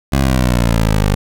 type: exponential sweep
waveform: 15% pulse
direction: down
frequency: 69.3 to 49.37 Hz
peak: -5 dBFS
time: 0.12-1.15 s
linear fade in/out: 10 ms
effects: none